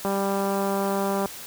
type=click train; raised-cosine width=1 ms; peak=-13 dBFS; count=239; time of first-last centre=0.05-1.258 s; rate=197 Hz; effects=white hiss -39 dBFS RMS until 1.46 s + high-pass 60 Hz 12 dB/octave